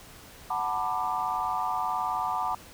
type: chord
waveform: sine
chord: B minor seventh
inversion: second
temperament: just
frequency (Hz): 740.8 / 889 / 987.8 / 1185.3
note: F#5 / A5 / B5 / D6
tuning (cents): +2 / +18 / 0 / +16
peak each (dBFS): -32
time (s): 0.5-2.55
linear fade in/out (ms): 5
effects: pink hiss -49 dBFS RMS until 2.73 s